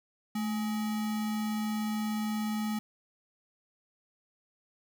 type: tone with sample-and-hold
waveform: sine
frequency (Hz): 216.6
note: A3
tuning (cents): -27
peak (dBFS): -29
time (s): 0.35-2.79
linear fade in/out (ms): 5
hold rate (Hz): 1050
effects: none